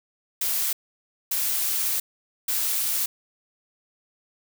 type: noise bursts at uneven times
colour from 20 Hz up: blue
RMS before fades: -25 dBFS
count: 3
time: 0.41-0.73 / 1.31-2 / 2.48-3.06 s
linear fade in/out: 5 ms
effects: none